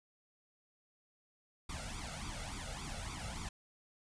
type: noise with flanger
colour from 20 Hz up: pink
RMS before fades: -43 dBFS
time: 1.69-3.49 s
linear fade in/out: 5 ms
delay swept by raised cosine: 0.84 to 1.47 ms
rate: 3.5 Hz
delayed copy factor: +1
effects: resampled to 22050 Hz